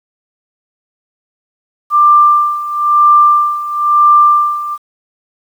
sine tone with tremolo, 1186 Hz, D6, 17 cents sharp, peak -3 dBFS, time 1.9-4.78 s, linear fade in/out 50 ms, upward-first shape sine, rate 1 Hz, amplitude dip 80%, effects 7-bit

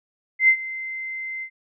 sine tone with ADSR envelope, 2075 Hz, C7, 15 cents flat, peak -10 dBFS, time 0.39-1.5 s, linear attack 94 ms, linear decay 75 ms, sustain -18 dB, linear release 76 ms, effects none

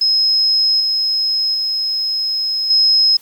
sine tone with level steps, 5130 Hz, E8, 48 cents flat, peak -11 / -14 / -16 / -9 dBFS, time 0.01-3.17 s, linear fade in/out 5 ms, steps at 0.8 / 1.54 / 2.7 s, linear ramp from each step 5 ms, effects white hiss -47 dBFS RMS until 3.21 s

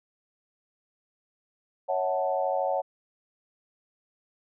sine chord, F# minor seventh, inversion second, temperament equal with one note detuned, 554.4 / 647.9 / 740 / 880 Hz, C#5 / E5 / F#5 / A5, 0 / -30 / 0 / 0 cents, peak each -28 / -32 / -29 / -33 dBFS, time 1.88-2.82 s, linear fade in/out 20 ms, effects none

